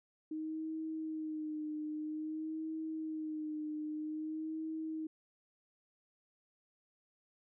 sine tone with vibrato, 311.1 Hz, D#4, in tune, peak -37 dBFS, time 0.31-5.07 s, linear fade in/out 5 ms, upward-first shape sine, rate 0.51 Hz, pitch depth 37 cents each way, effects none

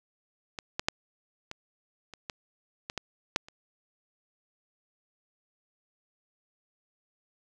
clicks, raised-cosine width 0.2 ms, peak -19 / -12 / -7 / -21 / -27 / -18 / -18 / -15 / -7 / -30 dBFS, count 10, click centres 0.588 / 0.795 / 0.885 / 1.514 / 2.137 / 2.298 / 2.899 / 2.977 / 3.361 / 3.485 s, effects none

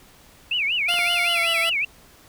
sine tone with vibrato, 2549 Hz, D#7, 41 cents sharp, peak -20 dBFS, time 0.51-1.85 s, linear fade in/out 5 ms, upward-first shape sine, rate 5.3 Hz, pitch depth 270 cents each way
10% pulse tone with pitch glide, 698.5 to 668.5 Hz, F5 to E5, 0 to +24 cents, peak -15 dBFS, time 0.88-1.7 s, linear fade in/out 10 ms, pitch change -76 cents, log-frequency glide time 1.23-1.51 s
clicks, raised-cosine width 0.5 ms, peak -22 dBFS, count 2, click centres 0.94 / 0.989 s
effects pink hiss -51 dBFS RMS until 2.28 s

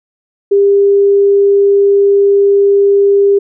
sine tone, 400 Hz, G4, 35 cents sharp, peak -5 dBFS, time 0.51-3.39 s, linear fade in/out 10 ms, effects none

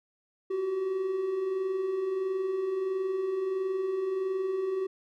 triangle tone pair together, 359.4 / 380.9 Hz, F4 / G4, +50 / -50 cents, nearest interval minor second, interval 100 cents, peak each -37 / -26 dBFS, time 0.5-4.87 s, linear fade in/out 10 ms, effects none

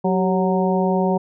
harmonic tone with a mistuned harmonic, 185 Hz, F#3, in tune, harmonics 1 / 2 / 3 / 4 / 5, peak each -19 / -22 / -24 / -25 / -26 dBFS, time 0.04-1.18 s, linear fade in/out 10 ms, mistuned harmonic 2, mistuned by +66 cents, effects none

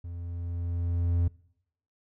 triangle tone with level ramp, 86.2 Hz, F2, 22 cents flat, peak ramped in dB -34 to -19 dBFS, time 0.04-1.28 s, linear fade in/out 5 ms, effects noise-tail reverb RT60 0.7 s tail -23 dB re dry

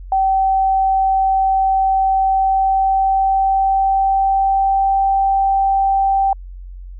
sine tone with pitch glide, 770 to 780.3 Hz, G5 to G5, -31 to -8 cents, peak -12 dBFS, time 0.12-6.33 s, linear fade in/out 2 ms, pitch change +23 cents, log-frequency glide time 2.26-5 s, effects added 45 Hz sine -30 dBFS peak until 6.99 s

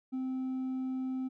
sine tone with hard clipping, 259.8 Hz, C4, 12 cents flat, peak -33 dBFS, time 0.12-1.29 s, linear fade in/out 20 ms, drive 2 dB, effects none

